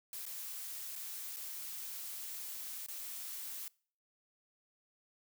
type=noise with dropouts; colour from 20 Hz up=blue; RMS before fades=-44 dBFS; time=0.13-3.68 s; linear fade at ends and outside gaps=1 ms; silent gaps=0.254-0.264 / 0.956-0.96 / 1.362-1.368 / 2.863-2.884 s; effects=noise-tail reverb RT60 0.5 s tail -25 dB re dry